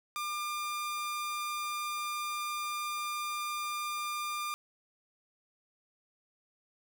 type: tone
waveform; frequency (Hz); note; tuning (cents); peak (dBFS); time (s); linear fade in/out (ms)
sawtooth; 1199; D6; +36; -30; 0.16-4.54; 0
effects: none